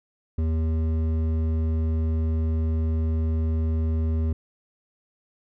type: tone with hard clipping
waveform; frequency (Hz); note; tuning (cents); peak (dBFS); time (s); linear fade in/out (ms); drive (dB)
sine; 80; D#2; +49; -23; 0.38-4.33; 5; 10
effects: none